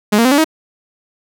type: tone with pitch steps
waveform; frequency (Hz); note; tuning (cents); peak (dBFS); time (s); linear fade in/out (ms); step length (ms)
sawtooth; 209 / 231.9 / 257.3 / 285.5 / 316.8; G#3 / A#3 / C4 / D4 / D#4; +11 / -9 / -29 / -49 / +31; -5; 0.12-0.445; 10; 65
effects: none